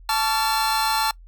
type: tone cluster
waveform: 40% pulse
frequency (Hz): 878 / 1135 / 1373 / 4146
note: A5 / C#6 / F6 / C8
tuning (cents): -4 / +41 / -30 / -17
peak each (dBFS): -21 / -27 / -26 / -26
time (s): 0.09-1.11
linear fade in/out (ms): 2
effects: noise-tail reverb RT60 0.1 s tail -23 dB re dry + added 42 Hz sine -42 dBFS peak until 1.27 s